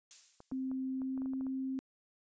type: noise with exponential decay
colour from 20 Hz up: violet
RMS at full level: -42 dBFS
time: 0.11-0.71 s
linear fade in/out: 0 ms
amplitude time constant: 130 ms
type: clicks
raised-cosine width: 1 ms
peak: -38 dBFS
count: 10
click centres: 0.404 / 0.515 / 0.715 / 1.018 / 1.177 / 1.219 / 1.259 / 1.335 / 1.41 / 1.467 s
type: tone with pitch glide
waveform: sine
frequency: 262.1 to 264.2 Hz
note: C4 to C4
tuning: +3 to +17 cents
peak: -34 dBFS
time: 0.52-1.79 s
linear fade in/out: 0 ms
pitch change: +14 cents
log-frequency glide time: 0.91-1.28 s
effects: resampled to 16000 Hz